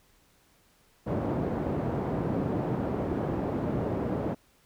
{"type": "band-pass noise", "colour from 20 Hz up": "pink", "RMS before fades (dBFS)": -30, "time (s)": [1.06, 4.35], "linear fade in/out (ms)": 20, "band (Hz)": [120, 590], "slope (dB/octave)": 12, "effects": ["pink hiss -64 dBFS RMS until 4.65 s"]}